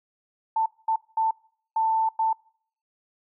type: tone bursts at uneven times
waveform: sine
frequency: 889 Hz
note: A5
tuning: 18 cents sharp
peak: -20 dBFS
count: 5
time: 0.56-0.66 / 0.88-0.96 / 1.17-1.31 / 1.76-2.09 / 2.19-2.33 s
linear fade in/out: 5 ms
effects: noise-tail reverb RT60 0.6 s tail -24 dB re dry